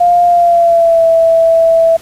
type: tone with pitch glide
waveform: sine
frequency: 702 to 658.8 Hz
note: F5 to E5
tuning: +9 to -1 cents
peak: -5 dBFS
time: 0-1.97 s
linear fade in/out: 10 ms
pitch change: -110 cents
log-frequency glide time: 0.25-1.05 s
effects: pink hiss -37 dBFS RMS until 2.01 s + resampled to 32000 Hz